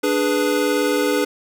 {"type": "chord", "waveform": "square", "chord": "G# diminished", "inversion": "second", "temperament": "equal", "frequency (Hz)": [293.7, 415.3, 493.9], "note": ["D4", "G#4", "B4"], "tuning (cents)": [0, 0, 0], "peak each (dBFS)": -22, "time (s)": [0.03, 1.25], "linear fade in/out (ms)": 10, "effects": []}